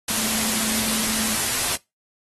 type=tone in noise; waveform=sine; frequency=220 Hz; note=A3; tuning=in tune; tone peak=-30 dBFS; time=0.1-1.35 s; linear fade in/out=5 ms; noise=white; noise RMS=-23 dBFS; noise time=0.08-1.76 s; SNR=-10 dB; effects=noise-tail reverb RT60 0.2 s tail -21 dB re dry + AAC 32 kbps